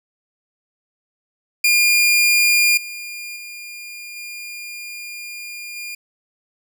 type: tone with level steps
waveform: sawtooth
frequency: 2414 Hz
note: D7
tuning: 47 cents sharp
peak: -9 / -26 / -29 / -27 / -25 dBFS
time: 1.64-5.95 s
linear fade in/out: 5 ms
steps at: 2.77 / 3.36 / 4.16 / 5.76 s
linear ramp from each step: 5 ms
effects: none